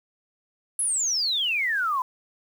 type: exponential sweep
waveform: sine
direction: down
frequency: 11010 to 987.8 Hz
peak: -22 dBFS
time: 0.79-2.02 s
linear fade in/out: 2 ms
effects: 8-bit